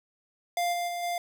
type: tone with level steps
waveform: square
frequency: 698.5 Hz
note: F5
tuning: in tune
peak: -26 / -29 / -32 / -29 dBFS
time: 0.57-1.18 s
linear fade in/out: 2 ms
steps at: 0.72 / 0.87 / 1.02 s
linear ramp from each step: 20 ms
effects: none